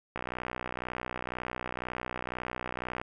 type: click train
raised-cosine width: 0.5 ms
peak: -19 dBFS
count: 178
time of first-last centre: 0.16-3.015 s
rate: 62 Hz
effects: none